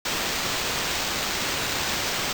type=noise with sample-and-hold; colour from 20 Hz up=violet; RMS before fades=-27 dBFS; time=0.05-2.33 s; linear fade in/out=5 ms; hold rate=11025 Hz; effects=none